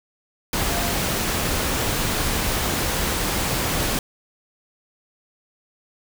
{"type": "tone in noise", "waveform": "sine", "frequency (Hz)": 693, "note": "F5", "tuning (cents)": -14, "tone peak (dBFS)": -30, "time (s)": [0.7, 0.92], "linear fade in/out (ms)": 2, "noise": "pink", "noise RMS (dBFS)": -23, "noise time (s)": [0.53, 3.99], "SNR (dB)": -10, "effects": []}